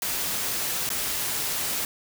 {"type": "noise with dropouts", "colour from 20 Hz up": "white", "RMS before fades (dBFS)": -28, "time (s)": [0.02, 1.85], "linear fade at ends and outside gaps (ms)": 1, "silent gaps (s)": [0.891, 0.902], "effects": []}